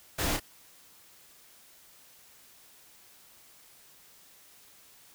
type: noise with echo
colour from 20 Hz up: pink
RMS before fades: -30 dBFS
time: 0.18-0.37 s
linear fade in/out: 10 ms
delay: 30 ms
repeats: 1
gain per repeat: -6 dB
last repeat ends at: 0.4 s
effects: white hiss -57 dBFS RMS until 5.14 s